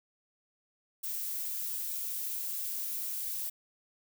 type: noise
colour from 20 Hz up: violet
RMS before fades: -36 dBFS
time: 1.03-3.5 s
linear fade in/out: 10 ms
effects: none